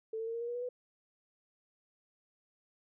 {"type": "tone with pitch steps", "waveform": "sine", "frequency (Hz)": [442.9, 450.1, 457.5, 464.9, 472.5, 480.2, 488, 496], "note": ["A4", "A4", "A#4", "A#4", "A#4", "B4", "B4", "B4"], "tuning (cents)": [11, 39, -32, -5, 23, -49, -21, 7], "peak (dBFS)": -35, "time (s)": [0.13, 0.69], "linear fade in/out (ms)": 5, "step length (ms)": 70, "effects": []}